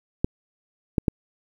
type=clicks; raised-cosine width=3 ms; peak=-7 dBFS; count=3; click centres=0.245 / 0.982 / 1.082 s; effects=8-bit